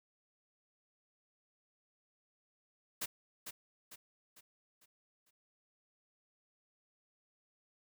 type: noise with echo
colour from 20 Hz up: white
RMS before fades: -38 dBFS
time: 3.01-3.06 s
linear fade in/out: 10 ms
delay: 450 ms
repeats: 5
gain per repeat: -7 dB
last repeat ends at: 5.31 s
effects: none